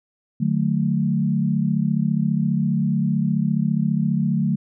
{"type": "chord", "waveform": "sine", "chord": "D major", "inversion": "none", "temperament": "equal with one note detuned", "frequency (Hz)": [150.61, 185, 220], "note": ["D3", "F#3", "A3"], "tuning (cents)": [44, 0, 0], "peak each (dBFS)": -22, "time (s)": [0.4, 4.56], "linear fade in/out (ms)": 10, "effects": []}